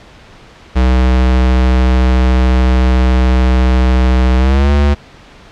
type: tone with pitch glide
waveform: square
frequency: 63.3 to 71.88 Hz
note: B1 to D2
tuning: +43 to -37 cents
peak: -8 dBFS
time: 0.75-4.95 s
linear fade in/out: 20 ms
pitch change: +220 cents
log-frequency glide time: 4.37-4.72 s
effects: pink hiss -39 dBFS RMS until 5.51 s + low-pass 4000 Hz 12 dB/octave